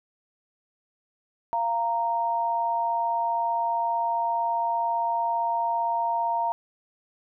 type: tone pair together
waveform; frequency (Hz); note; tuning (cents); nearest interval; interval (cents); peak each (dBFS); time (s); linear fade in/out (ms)
sine; 691 / 928.8; F5 / A#5; -19 / -7; perfect fourth; 512; -28 / -24; 1.53-6.52; 0
effects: none